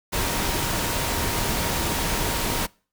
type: tone in noise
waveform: sine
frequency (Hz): 938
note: A#5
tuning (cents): +11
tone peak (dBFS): -35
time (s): 0.12-2.67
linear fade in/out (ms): 20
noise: pink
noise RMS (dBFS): -25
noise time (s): 0.12-2.67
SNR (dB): -13
effects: noise-tail reverb RT60 0.4 s tail -25 dB re dry